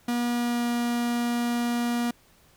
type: tone with pitch glide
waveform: 45% pulse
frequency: 240.2 to 238.8 Hz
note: B3 to A#3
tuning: -48 to +42 cents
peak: -24 dBFS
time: 0.08-2.11 s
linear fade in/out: 5 ms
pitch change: -10 cents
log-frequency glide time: 0.35-0.67 s
effects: pink hiss -59 dBFS RMS until 2.56 s